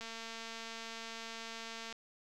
click train, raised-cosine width 0.2 ms, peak -28 dBFS, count 436, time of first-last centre 0.01-1.926 s, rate 227 Hz, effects none

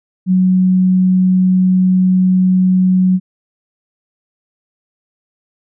sine tone, 185 Hz, F#3, in tune, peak -8 dBFS, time 0.26-3.2 s, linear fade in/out 50 ms, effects none

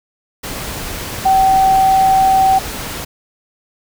sine tone in noise, 767 Hz, G5, 38 cents flat, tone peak -8 dBFS, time 1.25-2.59 s, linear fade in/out 10 ms, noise pink, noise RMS -25 dBFS, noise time 0.43-3.05 s, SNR +14 dB, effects none

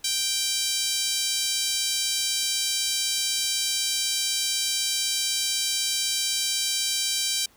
5% pulse tone with high-pass filter, 784 Hz, G5, in tune, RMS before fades -26 dBFS, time 0.04-7.46 s, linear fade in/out 5 ms, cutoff 3400 Hz, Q 1.3, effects pink hiss -58 dBFS RMS until 7.56 s

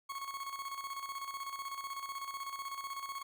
40% pulse tone with tremolo, 1100 Hz, C#6, 14 cents flat, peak -37 dBFS, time 0.09-3.23 s, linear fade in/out 10 ms, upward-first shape square, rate 16 Hz, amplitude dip 55%, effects none

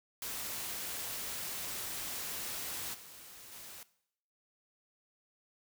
white noise with level steps, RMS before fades -40 / -52 / -49 dBFS, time 0.22-3.83 s, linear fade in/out 2 ms, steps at 2.93 / 3.51 s, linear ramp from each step 20 ms, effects noise-tail reverb RT60 0.7 s tail -18 dB re dry

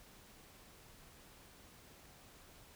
silence, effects pink hiss -60 dBFS RMS until 2.75 s

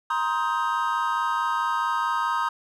triangle chord, C minor seventh, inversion third, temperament just, 941.9 / 1046.5 / 1255.8 / 1569.8 Hz, Bb5 / C6 / Eb6 / G6, +18 / 0 / +16 / +2 cents, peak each -25 / -27 / -25 / -30 dBFS, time 0.1-2.49 s, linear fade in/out 5 ms, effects none

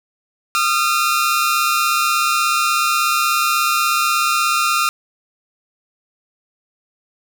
sawtooth tone pair together, 1228 / 1364.5 Hz, D#6 / F6, -23 / -41 cents, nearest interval major second, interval 182 cents, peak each -14 dBFS, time 0.55-4.89 s, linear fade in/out 0 ms, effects none

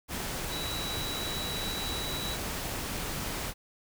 sine tone in noise, 3918 Hz, B7, 15 cents flat, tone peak -36 dBFS, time 0.49-2.38 s, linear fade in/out 50 ms, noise pink, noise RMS -35 dBFS, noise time 0.08-3.54 s, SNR -4 dB, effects none

